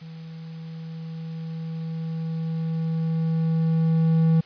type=tone with level ramp; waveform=triangle; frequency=162.2 Hz; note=E3; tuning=28 cents flat; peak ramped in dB=-35 to -13 dBFS; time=0.01-4.41 s; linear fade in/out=10 ms; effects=white hiss -50 dBFS RMS until 4.45 s + resampled to 11025 Hz